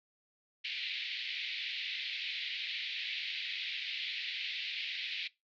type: band-pass noise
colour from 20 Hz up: pink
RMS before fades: -39 dBFS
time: 0.64-5.28 s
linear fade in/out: 10 ms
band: 2100 to 4200 Hz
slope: 48 dB/octave
effects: noise-tail reverb RT60 0.2 s tail -20 dB re dry